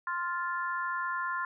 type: harmonic tone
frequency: 349.2 Hz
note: F4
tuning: in tune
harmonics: 3 / 4 / 5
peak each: -33 / -35 / -37 dBFS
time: 0.07-1.45 s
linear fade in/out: 2 ms
effects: none